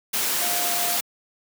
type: tone in noise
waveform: sine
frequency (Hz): 702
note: F5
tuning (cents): +9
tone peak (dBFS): -30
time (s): 0.41-0.97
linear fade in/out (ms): 10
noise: white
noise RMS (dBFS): -24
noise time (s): 0.13-1.01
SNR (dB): -9
effects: high-pass 200 Hz 12 dB/octave